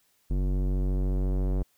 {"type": "tone with low-pass filter sweep", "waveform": "square", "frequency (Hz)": 47.05, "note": "F#1", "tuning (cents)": 30, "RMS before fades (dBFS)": -26, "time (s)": [0.3, 1.63], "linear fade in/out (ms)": 10, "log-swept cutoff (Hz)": [300, 520], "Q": 0.96, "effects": ["white hiss -68 dBFS RMS until 1.77 s"]}